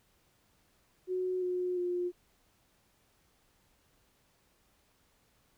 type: tone with pitch steps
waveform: sine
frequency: 368.1 / 361.6 / 355.2 Hz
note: F#4 / F#4 / F4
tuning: -9 / -40 / +29 cents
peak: -30 dBFS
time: 1.07-2.12 s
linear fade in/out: 50 ms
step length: 350 ms
effects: pink hiss -70 dBFS RMS until 5.57 s